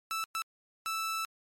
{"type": "tone bursts at uneven times", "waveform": "sawtooth", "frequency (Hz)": 1318.5, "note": "E6", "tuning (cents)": 0, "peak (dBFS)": -28, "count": 3, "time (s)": [[0.11, 0.24], [0.35, 0.42], [0.86, 1.25]], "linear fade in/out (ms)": 0, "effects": ["MP3 64 kbps"]}